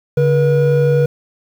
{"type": "tone pair together", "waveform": "triangle", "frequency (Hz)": [143.1, 481.3], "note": ["D3", "B4"], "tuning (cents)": [-45, -45], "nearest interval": "octave + major sixth", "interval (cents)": 2100, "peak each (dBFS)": -11, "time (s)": [0.17, 1.06], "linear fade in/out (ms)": 5, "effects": ["7-bit"]}